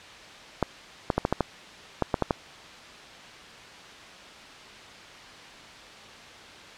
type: clicks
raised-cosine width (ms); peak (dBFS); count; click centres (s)
1; -8; 10; 0.627 / 1.102 / 1.18 / 1.251 / 1.326 / 1.407 / 2.023 / 2.142 / 2.223 / 2.308
effects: white hiss -45 dBFS RMS until 6.77 s + low-pass 4000 Hz 12 dB/octave